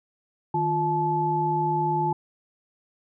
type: tone cluster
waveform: sine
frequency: 154.6 / 349.5 / 865 Hz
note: D#3 / F4 / A5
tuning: -11 / +1 / -30 cents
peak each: -28 / -29 / -23 dBFS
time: 0.54-2.13 s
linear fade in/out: 5 ms
effects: none